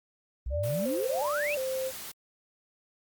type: exponential sweep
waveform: sine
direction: up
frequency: 56.2 to 2794 Hz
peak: -30 dBFS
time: 0.46-1.55 s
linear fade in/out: 5 ms
type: tone with vibrato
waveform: sine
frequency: 554.4 Hz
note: C#5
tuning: in tune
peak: -29 dBFS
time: 0.5-1.92 s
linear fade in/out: 50 ms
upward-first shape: square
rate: 1.4 Hz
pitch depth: 100 cents each way
type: noise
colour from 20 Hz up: white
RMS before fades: -41 dBFS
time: 0.63-2.12 s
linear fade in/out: 10 ms
effects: Opus 32 kbps